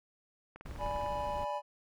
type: click train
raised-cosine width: 0.5 ms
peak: -33 dBFS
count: 11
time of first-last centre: 0.56-1.063 s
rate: 19.9 Hz
type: noise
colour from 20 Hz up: brown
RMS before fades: -43 dBFS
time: 0.65-1.45 s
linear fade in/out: 10 ms
type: chord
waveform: triangle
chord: G# diminished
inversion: second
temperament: equal with one note detuned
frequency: 587.3 / 835.4 / 987.8 Hz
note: D5 / G#5 / B5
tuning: 0 / +10 / 0 cents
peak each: -36 dBFS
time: 0.78-1.62 s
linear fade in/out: 50 ms
effects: none